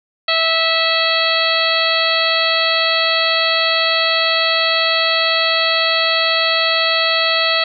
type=harmonic tone with a mistuned harmonic; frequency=654 Hz; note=E5; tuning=14 cents flat; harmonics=1 / 2 / 3 / 4 / 5 / 6 / 7; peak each=-21 / -21 / -21 / -21 / -21 / -21 / -21 dBFS; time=0.28-7.64 s; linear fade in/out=5 ms; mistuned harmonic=7; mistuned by=-68 cents; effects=none